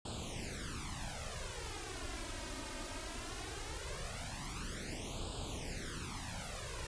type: noise with flanger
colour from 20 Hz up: pink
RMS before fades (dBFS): -43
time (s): 0.05-6.87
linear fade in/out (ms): 5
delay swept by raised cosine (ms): 0.25 to 3.25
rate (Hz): 0.19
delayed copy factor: +0.95
effects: resampled to 22050 Hz